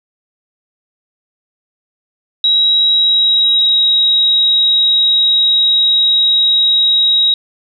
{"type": "tone with pitch glide", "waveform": "sine", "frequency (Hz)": [3848, 3815], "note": ["B7", "A#7"], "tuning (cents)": [-46, 39], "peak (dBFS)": -8, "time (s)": [2.44, 7.34], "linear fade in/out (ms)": 2, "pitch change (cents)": -15, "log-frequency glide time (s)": [2.92, 3.76], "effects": []}